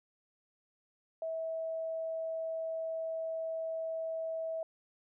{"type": "tone", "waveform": "sine", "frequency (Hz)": 649, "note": "E5", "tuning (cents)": -27, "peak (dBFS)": -34, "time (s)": [1.22, 4.63], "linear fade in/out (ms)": 2, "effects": []}